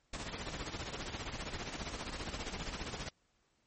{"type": "noise with tremolo", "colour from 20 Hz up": "pink", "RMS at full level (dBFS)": -39, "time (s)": [0.13, 3.09], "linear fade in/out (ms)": 5, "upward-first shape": "sine", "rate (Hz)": 15, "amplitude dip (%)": 60, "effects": ["pink hiss -75 dBFS RMS until 3.66 s", "MP3 32 kbps"]}